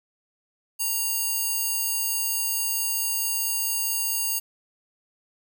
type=tone with high-pass filter; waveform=square; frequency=932.3 Hz; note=A#5; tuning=in tune; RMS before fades=-26 dBFS; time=0.79-4.4 s; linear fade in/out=20 ms; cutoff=8200 Hz; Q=0.5; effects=none